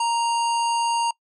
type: harmonic tone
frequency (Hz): 932.3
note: A#5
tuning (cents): 0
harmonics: 1 / 3 / 5 / 7 / 9 / 10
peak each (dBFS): -20 / -30 / -34 / -37 / -39 / -40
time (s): 0-1.11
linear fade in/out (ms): 5
effects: noise-tail reverb RT60 0.1 s tail -23 dB re dry